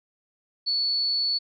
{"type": "tone", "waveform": "sine", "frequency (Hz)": 4435, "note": "C#8", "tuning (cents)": 0, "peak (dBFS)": -22, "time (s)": [0.66, 1.39], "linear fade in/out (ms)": 20, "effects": []}